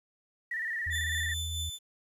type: tone with vibrato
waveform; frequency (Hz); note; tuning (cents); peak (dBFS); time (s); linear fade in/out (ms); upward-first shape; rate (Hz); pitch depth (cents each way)
sine; 1852; A#6; -12; -31; 0.51-1.34; 5; square; 18; 58
type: tone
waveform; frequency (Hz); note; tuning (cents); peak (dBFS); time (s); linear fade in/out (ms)
sine; 81.8; E2; -13; -34; 0.86-1.7; 10
type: tone with tremolo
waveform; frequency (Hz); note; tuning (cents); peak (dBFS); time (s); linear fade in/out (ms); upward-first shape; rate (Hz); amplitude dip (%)
sawtooth; 3520; A7; 0; -30; 0.9-1.79; 50; triangle; 4.6; 45
effects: resampled to 32000 Hz + 10-bit